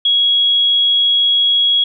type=tone; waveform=sine; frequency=3322 Hz; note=G#7; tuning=in tune; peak=-10 dBFS; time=0.05-1.84 s; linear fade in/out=5 ms; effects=none